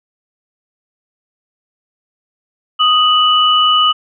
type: tone pair together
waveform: sine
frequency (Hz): 1244.5 / 2960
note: D#6 / F#7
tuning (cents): 0 / 0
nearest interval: octave + minor third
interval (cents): 1500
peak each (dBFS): -11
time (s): 2.79-3.93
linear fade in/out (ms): 20
effects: none